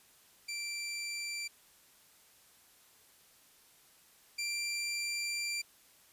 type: tone pair in turn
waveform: 20% pulse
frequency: 2349 / 2362 Hz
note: D7 / D7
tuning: 0 / +9 cents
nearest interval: unison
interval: 9 cents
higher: second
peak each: -32 / -29 dBFS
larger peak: second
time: 0.48-1.48 / 4.38-5.62 s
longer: second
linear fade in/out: 10 ms
effects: white hiss -63 dBFS RMS until 6.12 s + resampled to 32000 Hz